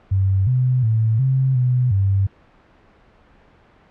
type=tone with pitch steps; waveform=sine; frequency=96.2 / 127.1 / 111.2 / 132.3 / 125.4 / 97.7 Hz; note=G2 / C3 / A2 / C3 / B2 / G2; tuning=-32 / -50 / +19 / +20 / +27 / -5 cents; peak=-14 dBFS; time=0.11-2.27 s; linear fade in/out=10 ms; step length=360 ms; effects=pink hiss -52 dBFS RMS until 3.9 s + low-pass 2000 Hz 12 dB/octave